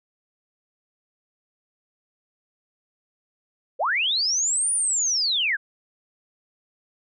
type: linear two-way sweep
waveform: sine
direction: up then down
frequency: 440 to 9620 to 1490 Hz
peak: -20 dBFS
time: 3.79-5.57 s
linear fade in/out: 20 ms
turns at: 4.73 s
effects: none